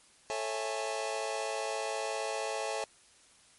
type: chord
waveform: sawtooth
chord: A major seventh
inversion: none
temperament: just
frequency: 440 / 550 / 660 / 825 Hz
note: A4 / C#5 / E5 / G#5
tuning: 0 / -14 / +2 / -12 cents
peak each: -34 dBFS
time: 0.3-2.84 s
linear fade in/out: 0 ms
effects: white hiss -61 dBFS RMS until 3.58 s + MP3 48 kbps